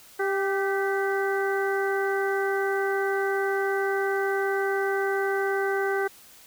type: harmonic tone with a mistuned harmonic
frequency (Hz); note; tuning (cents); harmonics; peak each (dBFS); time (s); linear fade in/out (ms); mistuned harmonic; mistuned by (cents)
393.3; G4; +6; 1 / 2 / 3 / 4 / 5; -25 / -31 / -36 / -30 / -36; 0.19-6.08; 10; 4; -40
effects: white hiss -51 dBFS RMS until 6.46 s